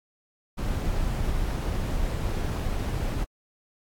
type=noise; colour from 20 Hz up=brown; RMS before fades=-27 dBFS; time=0.57-3.25 s; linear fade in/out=20 ms; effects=AAC 64 kbps